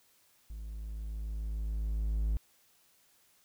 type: tone with level ramp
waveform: triangle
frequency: 53.5 Hz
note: A1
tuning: 48 cents flat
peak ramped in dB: -38 to -25 dBFS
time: 0.5-2.37 s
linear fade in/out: 0 ms
effects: white hiss -67 dBFS RMS until 3.44 s